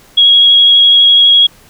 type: tone with vibrato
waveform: sine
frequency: 3308 Hz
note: G#7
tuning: 8 cents flat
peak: -3 dBFS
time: 0.17-1.47 s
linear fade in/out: 10 ms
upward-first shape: square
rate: 12 Hz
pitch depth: 10 cents each way
effects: pink hiss -43 dBFS RMS until 1.69 s